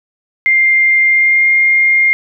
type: tone with pitch glide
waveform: sine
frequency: 2104 to 2120 Hz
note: C7 to C7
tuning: +9 to +22 cents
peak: -7 dBFS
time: 0.46-2.13 s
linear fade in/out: 0 ms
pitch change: +13 cents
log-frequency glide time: 1.06-1.48 s
effects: none